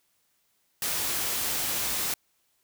white noise, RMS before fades -29 dBFS, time 0.82-2.14 s, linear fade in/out 2 ms, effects white hiss -71 dBFS RMS until 2.63 s

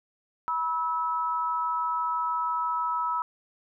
sine tone pair together, 973.9 / 1300 Hz, B5 / E6, -24 / -24 cents, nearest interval perfect fourth, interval 500 cents, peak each -28 dBFS, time 0.48-3.22 s, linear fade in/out 0 ms, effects none

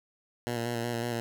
10% pulse tone with vibrato, 118.3 Hz, A#2, 26 cents sharp, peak -22 dBFS, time 0.47-1.2 s, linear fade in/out 0 ms, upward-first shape square, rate 5.4 Hz, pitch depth 25 cents each way, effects none

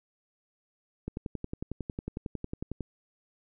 click train, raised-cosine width 3 ms, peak -21 dBFS, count 20, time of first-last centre 1.08-2.807 s, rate 11 Hz, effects none

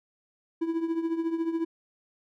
triangle tone with tremolo, 329.6 Hz, E4, in tune, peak -21 dBFS, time 0.61-1.65 s, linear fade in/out 10 ms, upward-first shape triangle, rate 14 Hz, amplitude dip 75%, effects none

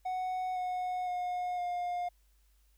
triangle tone with pitch steps, 740 / 729.8 / 719.8 / 709.9 Hz, F#5 / F#5 / F#5 / F5, 0 / -24 / -48 / +28 cents, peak -30 dBFS, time 0.05-2.09 s, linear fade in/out 10 ms, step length 510 ms, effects added 50 Hz sine -64 dBFS peak until 2.77 s + white hiss -74 dBFS RMS until 2.77 s

